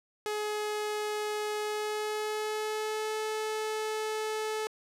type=tone with pitch glide; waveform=sawtooth; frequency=422.3 to 433.2 Hz; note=G#4 to A4; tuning=+29 to -27 cents; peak=-27 dBFS; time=0.26-4.67 s; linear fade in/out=0 ms; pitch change=+44 cents; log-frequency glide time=1.6-3.16 s; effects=low-pass 12000 Hz 12 dB/octave